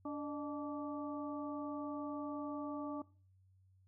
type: harmonic tone with a mistuned harmonic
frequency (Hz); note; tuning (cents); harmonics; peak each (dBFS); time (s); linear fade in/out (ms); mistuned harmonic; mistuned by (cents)
289.6; D4; -24; 1 / 2 / 3 / 4; -40 / -47 / -50 / -48; 0.05-3.02; 5; 2; +74
effects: noise-tail reverb RT60 0.4 s tail -20 dB re dry + added 94 Hz sine -65 dBFS peak until 3.87 s